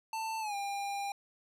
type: tone with pitch glide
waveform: square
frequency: 889 to 801.2 Hz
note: A5 to G5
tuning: +18 to +38 cents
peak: -35 dBFS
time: 0.13-1.12 s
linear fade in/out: 2 ms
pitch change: -180 cents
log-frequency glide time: 0.4-0.55 s
effects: low-pass 12000 Hz 12 dB/octave